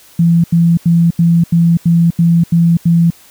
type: tone bursts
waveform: sine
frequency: 168.7 Hz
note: E3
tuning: 40 cents sharp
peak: -6 dBFS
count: 9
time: 0.19-3.104 s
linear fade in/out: 5 ms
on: 250 ms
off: 83 ms
effects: white hiss -43 dBFS RMS until 3.3 s